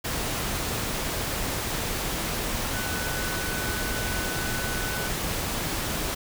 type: tone in noise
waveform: sine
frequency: 1497 Hz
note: F#6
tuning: 20 cents sharp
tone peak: -34 dBFS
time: 2.73-5.09 s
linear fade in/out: 10 ms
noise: pink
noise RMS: -29 dBFS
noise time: 0.04-6.15 s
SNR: -8 dB
effects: none